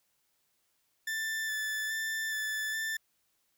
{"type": "tone with vibrato", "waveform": "40% pulse", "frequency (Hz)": 1760, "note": "A6", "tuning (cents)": 0, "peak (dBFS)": -31, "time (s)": [1.07, 2.97], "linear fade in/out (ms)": 5, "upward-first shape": "square", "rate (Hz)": 1.2, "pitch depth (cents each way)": 13, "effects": ["white hiss -75 dBFS RMS until 3.57 s"]}